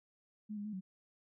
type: tone with pitch steps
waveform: sine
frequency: 211.8 / 204.9 / 212.8 / 187.9 Hz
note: G#3 / G#3 / G#3 / F#3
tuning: +34 / -23 / +42 / +27 cents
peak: -39 dBFS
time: 0.49-0.81 s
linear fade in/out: 20 ms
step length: 80 ms
effects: none